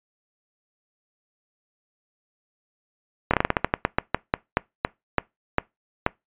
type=slowing click train; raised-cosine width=0.5 ms; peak=-3 dBFS; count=18; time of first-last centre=3.31-6.064 s; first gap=26 ms; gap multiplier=1.2; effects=noise-tail reverb RT60 0.2 s tail -23 dB re dry + resampled to 8000 Hz